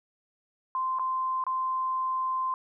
sine tone with dropouts, 1040 Hz, C6, 11 cents flat, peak -26 dBFS, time 0.75-2.54 s, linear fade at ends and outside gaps 1 ms, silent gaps 0.987-0.995 / 1.439-1.466 s, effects none

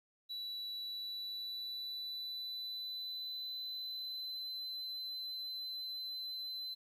triangle tone with pitch glide, 3939 to 4047 Hz, B7 to B7, -5 to +42 cents, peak -39 dBFS, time 0.29-6.75 s, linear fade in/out 20 ms, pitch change +47 cents, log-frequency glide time 0.79-4.48 s, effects 12-bit

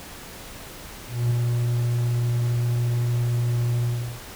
triangle tone with ADSR envelope, 119.9 Hz, A#2, 49 cents sharp, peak -15 dBFS, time 1.08-4.23 s, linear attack 230 ms, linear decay 4 ms, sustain -3 dB, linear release 400 ms, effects pink hiss -40 dBFS RMS until 4.35 s

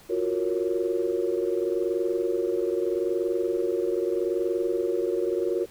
sine chord, Gb major seventh, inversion third, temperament equal, 349.2 / 370 / 466.2 / 554.4 Hz, F4 / Gb4 / Bb4 / Db5, 0 / 0 / 0 / 0 cents, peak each -28 / -27 / -28 / -33 dBFS, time 0.09-5.66 s, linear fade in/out 20 ms, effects tanh soft clip ceiling -13 dBFS + pink hiss -52 dBFS RMS until 5.7 s

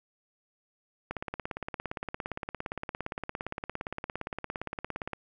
click train, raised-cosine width 0.5 ms, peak -19 dBFS, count 71, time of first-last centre 1.11-5.133 s, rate 17.4 Hz, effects none

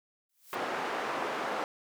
blue noise with exponential growth, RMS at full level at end -44 dBFS, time 0.29-0.55 s, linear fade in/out 5 ms, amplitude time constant 56 ms
white band-pass noise, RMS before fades -34 dBFS, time 0.53-1.64 s, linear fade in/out 0 ms, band 340 to 1200 Hz, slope 12 dB/octave
effects none

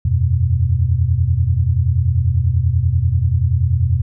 sine chord, E suspended second, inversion none, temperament just, 82.41 / 92.71 / 123.61 Hz, E2 / F#2 / B2, 0 / +4 / +2 cents, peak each -17 dBFS, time 0.05-4.02 s, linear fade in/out 5 ms, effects none

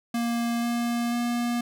square tone with pitch steps, 234.8 / 236.8 / 238.9 Hz, A#3 / A#3 / A#3, +13 / +27 / +43 cents, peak -25 dBFS, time 0.14-1.61 s, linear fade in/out 5 ms, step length 490 ms, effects none

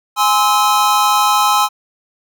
square chord, Ab augmented, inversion none, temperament just, 830.6 / 1038.3 / 1297.8 Hz, Ab5 / C6 / E6, 0 / -14 / -27 cents, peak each -16 dBFS, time 0.16-1.69 s, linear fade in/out 50 ms, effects none

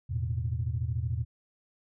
sine chord, E suspended fourth, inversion none, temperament equal, 82.41 / 110 / 123.47 Hz, E2 / A2 / B2, 0 / 0 / 0 cents, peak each -32 dBFS, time 0.09-1.25 s, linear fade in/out 20 ms, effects tanh soft clip ceiling -19 dBFS

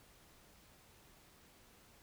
silence, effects pink hiss -64 dBFS RMS until 2.02 s

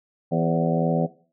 harmonic tone with a mistuned harmonic, 82.6 Hz, E2, 4 cents sharp, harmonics 2 / 3 / 4 / 5 / 6 / 7 / 8 / 9, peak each -23 / -27 / -35 / -31 / -29 / -28 / -31 / -30 dBFS, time 0.31-1.07 s, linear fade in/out 20 ms, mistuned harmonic 6, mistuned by +49 cents, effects noise-tail reverb RT60 0.4 s tail -17 dB re dry

